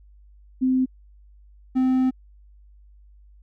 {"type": "tone pair in turn", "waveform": ["sine", "triangle"], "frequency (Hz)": [258.5, 258.5], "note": ["C4", "C4"], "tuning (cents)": [-21, -21], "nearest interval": "unison", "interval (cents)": 0, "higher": "neither", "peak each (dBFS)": [-17, -15], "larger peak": "second", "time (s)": [[0.61, 0.86], [1.75, 2.11]], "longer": "second", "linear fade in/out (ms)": 20, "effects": ["added 50 Hz sine -48 dBFS peak until 3.42 s"]}